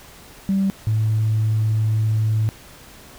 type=tone pair in turn; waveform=sine; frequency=194.4 / 109.1 Hz; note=G3 / A2; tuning=-14 / -14 cents; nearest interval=minor seventh; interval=1000 cents; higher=first; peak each=-15 dBFS; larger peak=neither; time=0.49-0.7 / 0.87-2.49 s; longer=second; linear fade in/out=0 ms; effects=tanh soft clip ceiling -12 dBFS + pink hiss -44 dBFS RMS until 3.18 s